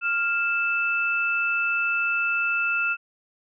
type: tone pair together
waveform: sine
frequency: 1396.9 / 2637 Hz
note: F6 / E7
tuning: 0 / 0 cents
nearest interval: major seventh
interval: 1100 cents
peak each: -24 dBFS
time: 0.01-2.97 s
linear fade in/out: 50 ms
effects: none